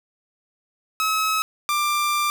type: tone pair in turn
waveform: sawtooth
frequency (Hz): 1285 / 1185.3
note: E6 / D6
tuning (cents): -45 / +16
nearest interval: minor second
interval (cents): 139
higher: first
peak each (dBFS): -16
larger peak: neither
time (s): 1-1.42 / 1.69-2.3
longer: second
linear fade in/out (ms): 0
effects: none